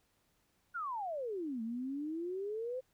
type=exponential two-way sweep; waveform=sine; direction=down then up; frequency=1480 to 220 to 524 Hz; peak=-36 dBFS; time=0.74-2.81 s; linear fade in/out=20 ms; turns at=1.62 s; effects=pink hiss -75 dBFS RMS until 2.93 s